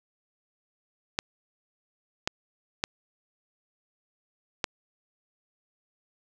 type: clicks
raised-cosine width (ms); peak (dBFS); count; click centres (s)
0.2; -8; 4; 1.189 / 2.275 / 2.839 / 4.642
effects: none